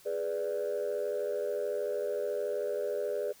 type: chord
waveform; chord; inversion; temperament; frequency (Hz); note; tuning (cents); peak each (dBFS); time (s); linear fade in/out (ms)
sine; G# diminished; none; equal; 415.3 / 493.9 / 587.3; G#4 / B4 / D5; 0 / 0 / 0; -33 / -34 / -33; 0.05-3.33; 20
effects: tanh soft clip ceiling -25 dBFS + white hiss -58 dBFS RMS until 3.4 s